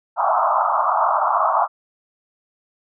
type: band-pass noise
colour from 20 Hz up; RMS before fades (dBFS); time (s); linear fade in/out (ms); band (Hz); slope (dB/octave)
white; -18; 0.16-1.68; 50; 630 to 1300; 96
effects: none